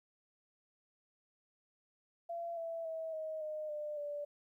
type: tone with pitch steps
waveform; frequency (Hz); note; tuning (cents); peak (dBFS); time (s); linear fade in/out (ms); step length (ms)
sine; 680 / 662.9 / 646.3 / 630.1 / 614.3 / 598.9 / 583.8; F5 / E5 / E5 / D#5 / D#5 / D5 / D5; -46 / +10 / -34 / +22 / -22 / +34 / -10; -38; 2.29-4.25; 10; 280
effects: 13-bit